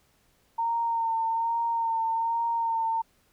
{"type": "tone with vibrato", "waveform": "sine", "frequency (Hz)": 916, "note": "A#5", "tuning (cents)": -31, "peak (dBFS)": -24, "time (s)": [0.58, 3.02], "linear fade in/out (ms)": 10, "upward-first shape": "sine", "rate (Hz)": 1.2, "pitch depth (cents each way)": 25, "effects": ["pink hiss -66 dBFS RMS until 3.32 s"]}